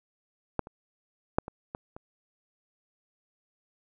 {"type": "clicks", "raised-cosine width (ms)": 1, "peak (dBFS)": [-12, -29, -8, -24, -21, -28], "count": 6, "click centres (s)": [0.593, 0.671, 1.385, 1.481, 1.749, 1.965], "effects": []}